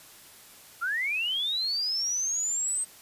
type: linear sweep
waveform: sine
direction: up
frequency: 1318.5 to 8360 Hz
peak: -26 dBFS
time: 0.81-2.85 s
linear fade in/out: 20 ms
effects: white hiss -51 dBFS RMS until 3.01 s + resampled to 32000 Hz